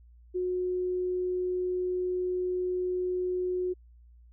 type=tone; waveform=sine; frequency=363.8 Hz; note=F#4; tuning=29 cents flat; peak=-27 dBFS; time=0.34-3.74 s; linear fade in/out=20 ms; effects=added 59 Hz sine -52 dBFS peak until 4.32 s